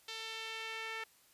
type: tone with band-pass filter sweep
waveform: sawtooth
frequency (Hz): 446.3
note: A4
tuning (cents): +25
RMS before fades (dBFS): -43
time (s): 0.08-1.04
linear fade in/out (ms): 5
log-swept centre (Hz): 3800 to 2100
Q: 1.7
effects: white hiss -66 dBFS RMS until 1.33 s + resampled to 32000 Hz